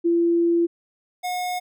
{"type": "tone pair in turn", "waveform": ["sine", "square"], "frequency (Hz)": [340, 723.8], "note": ["F4", "F#5"], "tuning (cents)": [-46, -38], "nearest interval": "octave + minor second", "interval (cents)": 1308, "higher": "second", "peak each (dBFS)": [-16, -25], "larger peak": "first", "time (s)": [[0.04, 0.67], [1.23, 1.6]], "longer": "first", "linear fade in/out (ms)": 20, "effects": []}